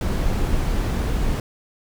brown noise, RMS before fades -21 dBFS, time 0.01-1.4 s, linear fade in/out 2 ms, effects none

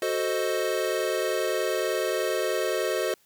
square chord, F# diminished seventh, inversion none, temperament equal, 370 / 440 / 523.3 / 622.3 Hz, F#4 / A4 / C5 / Eb5, 0 / 0 / 0 / 0 cents, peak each -31 dBFS, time 0.02-3.14 s, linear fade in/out 2 ms, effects white hiss -63 dBFS RMS until 3.25 s

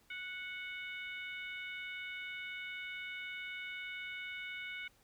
harmonic tone with a mistuned harmonic, 738 Hz, F#5, 5 cents flat, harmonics 2 / 3 / 4 / 5, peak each -47 / -43 / -51 / -54 dBFS, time 0.1-4.88 s, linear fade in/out 5 ms, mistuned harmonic 5, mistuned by -21 cents, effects pink hiss -69 dBFS RMS until 5.03 s

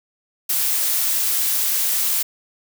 blue noise, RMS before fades -20 dBFS, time 0.49-2.23 s, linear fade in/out 10 ms, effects none

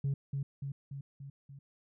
sine tone with echo, 138.59 Hz, C#3, in tune, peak -27 dBFS, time 0.04-0.14 s, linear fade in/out 5 ms, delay 290 ms, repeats 5, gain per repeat -4 dB, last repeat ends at 1.59 s, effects tanh soft clip ceiling -27 dBFS

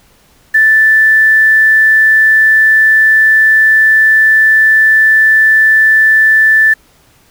sine tone with quantisation, 1760 Hz, A6, in tune, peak -4 dBFS, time 0.54-6.74 s, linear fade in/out 10 ms, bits 5, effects pink hiss -48 dBFS RMS until 7.3 s

